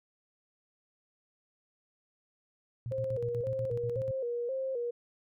sine tone with tremolo, 118.4 Hz, A#2, 27 cents sharp, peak -34 dBFS, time 2.86-4.11 s, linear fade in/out 0 ms, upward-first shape square, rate 8.2 Hz, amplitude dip 80%
sine tone with vibrato, 503 Hz, B4, 32 cents sharp, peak -31 dBFS, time 2.91-4.91 s, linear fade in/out 10 ms, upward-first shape square, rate 1.9 Hz, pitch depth 90 cents each way
effects none

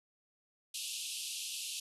pink band-pass noise, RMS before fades -41 dBFS, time 0.74-1.8 s, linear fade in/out 5 ms, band 2600 to 12000 Hz, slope 96 dB/octave, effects none

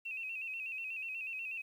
sine tone with vibrato, 2618 Hz, E7, 13 cents flat, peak -38 dBFS, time 0.05-1.62 s, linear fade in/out 10 ms, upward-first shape square, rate 8.2 Hz, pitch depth 58 cents each way, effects 11-bit

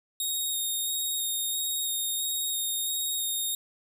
10% pulse tone with vibrato, 3729 Hz, A#7, in tune, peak -21 dBFS, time 0.2-3.55 s, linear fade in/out 2 ms, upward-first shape square, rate 1.5 Hz, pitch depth 11 cents each way, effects none

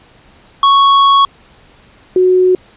square / sine tone pair in turn, 1108.7 / 367.9 Hz, C#6 / F#4, 0 / -10 cents, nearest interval octave + perfect fifth, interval 1910 cents, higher first, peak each -6 dBFS, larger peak neither, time 0.63-1.25 / 2.16-2.55 s, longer first, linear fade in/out 2 ms, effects pink hiss -45 dBFS RMS until 2.76 s + resampled to 8000 Hz

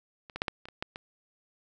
clicks, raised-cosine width 0.3 ms, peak -30 / -20 / -11 / -13 / -28 / -29 / -16 / -23 dBFS, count 8, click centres 0.298 / 0.36 / 0.419 / 0.482 / 0.655 / 0.686 / 0.825 / 0.959 s, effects none

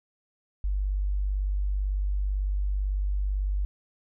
sine tone, 49 Hz, G1, in tune, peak -24 dBFS, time 0.64-3.65 s, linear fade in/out 0 ms, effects none

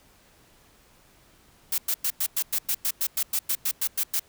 blue noise bursts, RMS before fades -25 dBFS, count 16, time 1.72-4.196 s, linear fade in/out 5 ms, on 61 ms, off 100 ms, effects pink hiss -58 dBFS RMS until 4.28 s

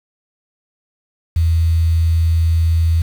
sine tone with quantisation, 82.41 Hz, E2, in tune, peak -11 dBFS, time 1.36-3.02 s, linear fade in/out 5 ms, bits 6, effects none

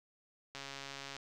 click train, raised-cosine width 0.2 ms, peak -27 dBFS, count 86, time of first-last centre 0.55-1.166 s, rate 138 Hz, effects none

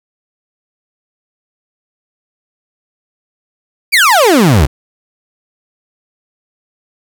30% pulse exponential sweep, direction down, 2457 to 60.6 Hz, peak -3 dBFS, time 3.92-4.67 s, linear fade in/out 20 ms, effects none

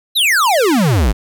square exponential sweep, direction down, 4150 to 46.82 Hz, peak -11 dBFS, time 0.15-1.13 s, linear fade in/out 20 ms, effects none

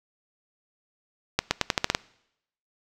accelerating click train, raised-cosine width 0.2 ms, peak -3 dBFS, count 8, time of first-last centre 1.39-1.949 s, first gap 120 ms, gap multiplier 0.86, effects noise-tail reverb RT60 0.8 s tail -23 dB re dry

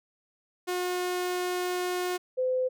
sawtooth / sine tone pair in turn, 360.5 / 511.3 Hz, F#4 / C5, -45 / -40 cents, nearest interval tritone, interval 605 cents, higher second, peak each -24 dBFS, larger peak neither, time 0.67-2.18 / 2.37-2.69 s, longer first, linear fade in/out 20 ms, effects none

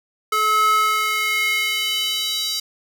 square tone with high-pass filter sweep, 430 Hz, A4, 40 cents flat, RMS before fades -20 dBFS, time 0.32-2.6 s, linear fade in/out 5 ms, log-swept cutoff 1000 to 4400 Hz, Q 3.5, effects none

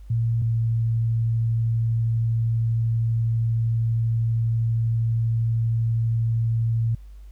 sine tone pair in turn, 115 / 114.07 Hz, A#2 / A#2, -23 / -37 cents, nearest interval unison, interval 14 cents, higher first, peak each -19 dBFS, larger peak neither, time 0.1-0.42 / 0.42-6.95 s, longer second, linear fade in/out 5 ms, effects added 50 Hz sine -39 dBFS peak until 7.31 s + pink hiss -64 dBFS RMS until 7.31 s

